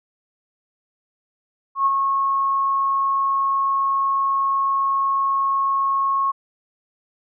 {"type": "tone with ADSR envelope", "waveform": "sine", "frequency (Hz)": 1093, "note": "C#6", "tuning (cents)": -25, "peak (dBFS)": -13, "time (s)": [1.75, 6.32], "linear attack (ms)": 110, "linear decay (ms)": 29, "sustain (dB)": -4, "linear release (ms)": 17, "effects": []}